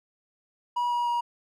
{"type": "tone with pitch steps", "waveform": "triangle", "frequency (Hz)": [967, 960.3, 953.7], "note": ["B5", "B5", "A#5"], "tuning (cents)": [-37, -49, 39], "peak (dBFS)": -22, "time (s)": [0.76, 1.21], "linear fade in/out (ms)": 10, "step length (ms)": 150, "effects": []}